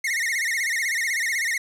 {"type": "tone with vibrato", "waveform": "45% pulse", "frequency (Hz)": 1994, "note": "B6", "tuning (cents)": 16, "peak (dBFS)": -22, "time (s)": [0.04, 1.58], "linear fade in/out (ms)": 5, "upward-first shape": "sine", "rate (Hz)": 16, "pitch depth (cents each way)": 170, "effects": ["low-pass 12000 Hz 12 dB/octave", "10-bit"]}